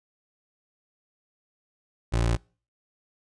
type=tone; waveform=25% pulse; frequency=57.8 Hz; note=A#1; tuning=14 cents flat; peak=-18 dBFS; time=2.12-2.37 s; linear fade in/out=20 ms; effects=noise-tail reverb RT60 0.4 s tail -26 dB re dry + resampled to 22050 Hz